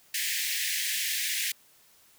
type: high-pass noise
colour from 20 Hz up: pink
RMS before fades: -30 dBFS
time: 0.14-1.52 s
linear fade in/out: 5 ms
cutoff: 1700 Hz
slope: 96 dB/octave
effects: white hiss -60 dBFS RMS until 2.18 s